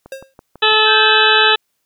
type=click train; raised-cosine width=1 ms; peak=-23 dBFS; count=5; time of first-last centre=0.06-0.722 s; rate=6.04 Hz
type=tone with exponential decay; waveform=square; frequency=536 Hz; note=C5; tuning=42 cents sharp; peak=-24 dBFS; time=0.12-0.34 s; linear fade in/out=2 ms; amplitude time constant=47 ms
type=harmonic tone; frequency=433 Hz; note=A4; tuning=28 cents flat; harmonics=1 / 2 / 3 / 4 / 6 / 7 / 8 / 9; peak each=-18 / -18 / -18 / -18 / -18 / -18 / -18 / -18 dBFS; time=0.62-1.56 s; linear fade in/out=10 ms
type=tone; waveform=sine; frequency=1568 Hz; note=G6; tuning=in tune; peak=-16 dBFS; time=0.85-1.54 s; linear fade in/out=50 ms
effects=white hiss -69 dBFS RMS until 1.85 s